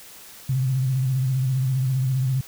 sine tone with vibrato, 130.81 Hz, C3, in tune, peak -19 dBFS, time 0.49-2.41 s, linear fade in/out 5 ms, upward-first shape sine, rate 15 Hz, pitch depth 61 cents each way, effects white hiss -44 dBFS RMS until 2.47 s

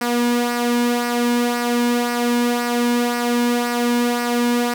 sawtooth tone with flanger, 240.5 Hz, B3, 46 cents flat, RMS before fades -19 dBFS, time 0.01-4.74 s, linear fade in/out 5 ms, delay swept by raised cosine 0.28 to 1.58 ms, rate 1.9 Hz, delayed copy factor -0.5, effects none

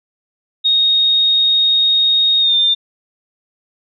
sine tone with pitch glide, 3729 to 3602 Hz, A#7 to A7, 0 to +40 cents, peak -10 dBFS, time 0.64-2.75 s, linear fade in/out 20 ms, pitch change -60 cents, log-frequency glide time 2.4-2.55 s, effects none

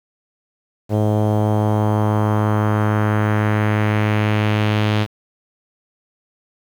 sawtooth tone with low-pass filter sweep, 106.1 Hz, G#2, 38 cents sharp, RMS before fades -17 dBFS, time 0.89-5.07 s, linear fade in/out 50 ms, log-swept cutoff 610 to 3500 Hz, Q 1.8, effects 7-bit

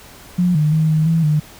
sine tone with pitch steps, 178.4 / 151.6 / 157.6 / 156.1 / 163.8 / 151.5 Hz, F3 / D#3 / D#3 / D#3 / E3 / D#3, +37 / -45 / +23 / +6 / -11 / -46 cents, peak -12 dBFS, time 0.38-1.4 s, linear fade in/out 10 ms, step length 170 ms, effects pink hiss -41 dBFS RMS until 1.59 s

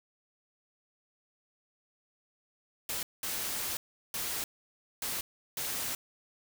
white noise bursts at uneven times, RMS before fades -35 dBFS, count 5, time 2.89-3.03 / 3.23-3.77 / 4.14-4.44 / 5.02-5.21 / 5.57-5.95 s, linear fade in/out 2 ms, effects none

